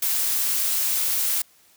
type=noise; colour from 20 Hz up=blue; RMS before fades=-23 dBFS; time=0.02-1.42 s; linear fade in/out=5 ms; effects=white hiss -57 dBFS RMS until 1.76 s